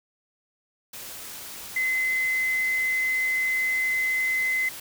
sine tone in noise, 2046 Hz, C7, 39 cents flat, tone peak -22 dBFS, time 1.76-4.69 s, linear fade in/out 5 ms, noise white, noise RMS -39 dBFS, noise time 0.93-4.8 s, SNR +14 dB, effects none

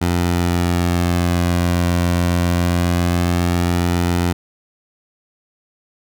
sawtooth tone with flanger, 87.31 Hz, F2, in tune, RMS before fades -17 dBFS, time 0.01-4.33 s, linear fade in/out 10 ms, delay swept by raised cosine 1.8 to 2.37 ms, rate 0.23 Hz, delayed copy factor -0.5, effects none

